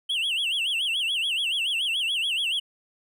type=tone with vibrato; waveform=triangle; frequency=2996 Hz; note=F#7; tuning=21 cents sharp; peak=-22 dBFS; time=0.09-2.6 s; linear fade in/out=10 ms; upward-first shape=sine; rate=7 Hz; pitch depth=210 cents each way; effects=none